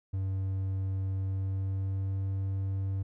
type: tone with pitch glide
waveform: triangle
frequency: 95.8 to 96.75 Hz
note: G2 to G2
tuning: -39 to -22 cents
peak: -27 dBFS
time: 0.13-3.03 s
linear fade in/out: 10 ms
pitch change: +17 cents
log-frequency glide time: 1.14-2.23 s
effects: none